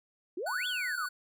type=exponential two-way sweep; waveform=sine; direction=up then down; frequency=320.5 to 3520 to 1124 Hz; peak=-33 dBFS; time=0.37-1.06 s; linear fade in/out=5 ms; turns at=0.67 s
type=tone; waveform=square; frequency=1480 Hz; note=F#6; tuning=in tune; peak=-35 dBFS; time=0.46-1.09 s; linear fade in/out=10 ms
effects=none